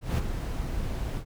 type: noise with ADSR envelope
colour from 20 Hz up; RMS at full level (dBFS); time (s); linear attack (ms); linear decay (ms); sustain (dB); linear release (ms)
brown; -23; 0.01-1.25; 170; 21; -8; 79
effects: none